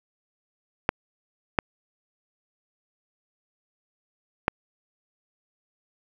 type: clicks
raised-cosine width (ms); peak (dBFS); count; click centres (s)
0.5; -4; 3; 0.891 / 1.588 / 4.481
effects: 7-bit